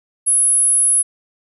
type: tone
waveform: sine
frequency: 10680 Hz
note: E9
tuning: 22 cents sharp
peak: -11 dBFS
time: 0.26-1.03 s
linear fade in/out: 20 ms
effects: none